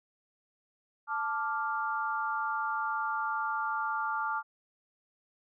sine chord, D minor, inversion second, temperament equal, 880 / 1174.7 / 1396.9 Hz, A5 / D6 / F6, 0 / 0 / 0 cents, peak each -34 dBFS, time 1.07-4.43 s, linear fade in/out 50 ms, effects none

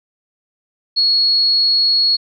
sine tone, 4336 Hz, C#8, 39 cents flat, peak -11 dBFS, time 0.96-2.17 s, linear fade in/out 20 ms, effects none

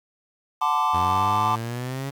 triangle chord, D dominant seventh, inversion first, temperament equal with one note detuned, 740 / 880 / 1026.2 / 1174.7 Hz, F#5 / A5 / C6 / D6, 0 / 0 / -34 / 0 cents, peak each -27 / -22 / -23 / -22 dBFS, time 0.61-1.56 s, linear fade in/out 10 ms
sawtooth exponential sweep, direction up, 87.31 to 140 Hz, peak -24 dBFS, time 0.93-2.11 s, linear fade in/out 20 ms
effects 8-bit

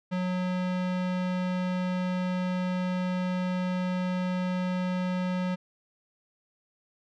square tone with low-pass filter, 182.4 Hz, F#3, 24 cents flat, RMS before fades -29 dBFS, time 0.11-5.56 s, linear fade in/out 20 ms, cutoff 3300 Hz, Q 0.76, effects none

